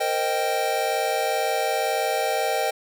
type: chord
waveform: square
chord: C minor seventh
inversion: third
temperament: equal with one note detuned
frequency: 461.3 / 523.3 / 622.3 / 784 Hz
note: Bb4 / C5 / Eb5 / G5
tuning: -18 / 0 / 0 / 0 cents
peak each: -30 / -30 / -28 / -26 dBFS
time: 0-2.71 s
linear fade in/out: 10 ms
effects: none